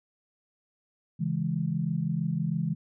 sine chord, C# minor, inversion none, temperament equal, 138.59 / 164.81 / 207.7 Hz, C#3 / E3 / G#3, 0 / 0 / 0 cents, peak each -32 / -28 / -33 dBFS, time 1.19-2.75 s, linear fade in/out 20 ms, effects none

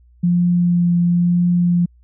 sine tone with vibrato, 174.61 Hz, F3, in tune, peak -12 dBFS, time 0.23-1.86 s, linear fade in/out 10 ms, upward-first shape triangle, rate 1 Hz, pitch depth 13 cents each way, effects added 60 Hz sine -47 dBFS peak until 2.03 s

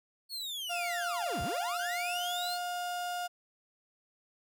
40% pulse linear two-way sweep, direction down then up, 4435 to 50 to 4435 Hz, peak -35 dBFS, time 0.29-2.59 s, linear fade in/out 50 ms, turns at 1.42 s
35% pulse tone with pitch glide, 698.5 to 710.3 Hz, F5 to F5, 0 to +29 cents, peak -32 dBFS, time 0.69-3.28 s, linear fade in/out 20 ms, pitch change +29 cents, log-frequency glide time 1.43-2.21 s
effects none

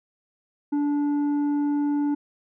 sine tone with tanh clipping, 290.4 Hz, D4, 19 cents flat, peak -22 dBFS, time 0.72-2.15 s, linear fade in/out 10 ms, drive 6 dB, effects none

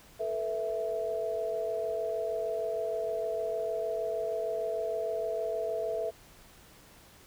sine chord, A suspended second, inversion none, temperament equal with one note detuned, 440 / 486.5 / 659.3 Hz, A4 / B4 / E5, 0 / -26 / 0 cents, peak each -35 / -37 / -32 dBFS, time 0.19-6.11 s, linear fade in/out 20 ms, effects pink hiss -56 dBFS RMS until 7.26 s

